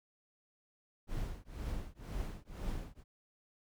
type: noise with tremolo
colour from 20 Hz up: brown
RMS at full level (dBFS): -37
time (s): 1.07-3.04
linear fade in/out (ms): 50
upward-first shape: triangle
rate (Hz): 2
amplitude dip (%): 100
effects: none